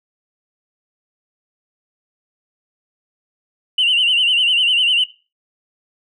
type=tone with vibrato; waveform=sine; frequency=2900 Hz; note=F#7; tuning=35 cents flat; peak=-11 dBFS; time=3.78-5.04 s; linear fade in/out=5 ms; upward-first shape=sine; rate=10 Hz; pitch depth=98 cents each way; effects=noise-tail reverb RT60 0.3 s tail -17 dB re dry + tanh soft clip ceiling -8 dBFS